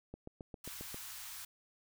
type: click train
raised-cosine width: 2 ms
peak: -32 dBFS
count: 7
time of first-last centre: 0.14-0.944 s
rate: 7.46 Hz
type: band-stop noise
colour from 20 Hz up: white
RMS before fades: -47 dBFS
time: 0.64-1.45 s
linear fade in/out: 5 ms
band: 110 to 880 Hz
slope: 24 dB/octave
effects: none